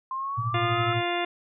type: exponential sweep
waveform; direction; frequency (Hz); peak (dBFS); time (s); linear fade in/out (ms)
sine; up; 1046.5 to 1319; -28; 0.11-0.93; 2
type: tone with tremolo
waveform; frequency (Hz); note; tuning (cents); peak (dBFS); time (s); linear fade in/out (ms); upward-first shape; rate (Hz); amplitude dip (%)
sine; 116.54; A#2; 0; -23; 0.37-1.03; 20; triangle; 12; 95
type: harmonic tone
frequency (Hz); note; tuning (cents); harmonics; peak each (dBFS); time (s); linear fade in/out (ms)
349.2; F4; 0; 1 / 2 / 3 / 4 / 5 / 6 / 7 / 8 / 10; -30 / -29 / -35 / -37 / -37 / -34 / -40 / -36 / -37; 0.54-1.25; 5
effects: none